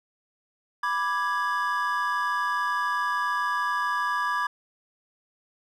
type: chord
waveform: triangle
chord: G# diminished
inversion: first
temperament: equal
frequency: 987.8 / 1174.7 / 1661.2 Hz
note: B5 / D6 / G#6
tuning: 0 / 0 / 0 cents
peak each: -27 / -26 / -27 dBFS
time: 0.83-4.47 s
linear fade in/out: 5 ms
effects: none